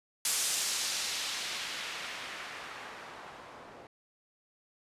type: noise with low-pass filter sweep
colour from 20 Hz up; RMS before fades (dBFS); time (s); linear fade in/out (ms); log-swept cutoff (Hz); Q
blue; -37; 0.25-3.87; 2; 8900 to 680; 0.9
effects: resampled to 32000 Hz